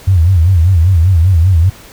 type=tone with vibrato; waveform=sine; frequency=87.9 Hz; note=F2; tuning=12 cents sharp; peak=-5 dBFS; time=0.07-1.7 s; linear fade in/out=10 ms; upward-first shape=sine; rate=5.1 Hz; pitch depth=170 cents each way; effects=pink hiss -37 dBFS RMS until 1.92 s